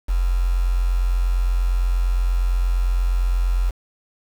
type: tone with quantisation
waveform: sine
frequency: 44.31 Hz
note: F1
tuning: 26 cents sharp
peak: -16 dBFS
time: 0.08-3.71 s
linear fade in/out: 20 ms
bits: 6
effects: none